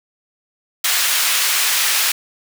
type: high-pass noise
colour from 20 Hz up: pink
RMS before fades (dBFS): -17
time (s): 0.84-2.12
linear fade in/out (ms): 5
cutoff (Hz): 1800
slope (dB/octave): 12
effects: none